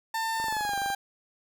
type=tone with pitch glide; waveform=30% pulse; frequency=897 to 794.5 Hz; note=A5 to G5; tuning=+33 to +23 cents; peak=-25 dBFS; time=0.14-0.95 s; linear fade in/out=5 ms; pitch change=-210 cents; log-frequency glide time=0.45-0.77 s
type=click train; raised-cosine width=1 ms; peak=-26 dBFS; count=13; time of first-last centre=0.4-0.902 s; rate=23.9 Hz
effects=none